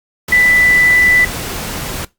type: tone in noise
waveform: sine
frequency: 1985 Hz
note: B6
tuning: 8 cents sharp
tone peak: -7 dBFS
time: 0.32-1.25 s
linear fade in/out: 5 ms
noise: pink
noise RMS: -23 dBFS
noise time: 0.28-2.05 s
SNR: +13 dB
effects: noise-tail reverb RT60 0.2 s tail -20 dB re dry + Opus 48 kbps